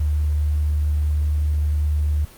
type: tone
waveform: sine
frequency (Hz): 74.8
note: D2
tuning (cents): +32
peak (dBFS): -17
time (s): 0-2.25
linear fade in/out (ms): 5
effects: pink hiss -45 dBFS RMS until 2.37 s + Opus 24 kbps